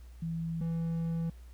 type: tone pair in turn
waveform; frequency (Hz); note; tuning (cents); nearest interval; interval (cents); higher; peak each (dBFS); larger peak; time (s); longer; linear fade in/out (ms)
sine / triangle; 164.81 / 165.57; E3 / E3; 0 / +8; unison; 8; second; -32 / -28; second; 0.22-0.61 / 0.61-1.3; second; 5
effects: added 60 Hz sine -47 dBFS peak until 1.53 s + pink hiss -65 dBFS RMS until 1.53 s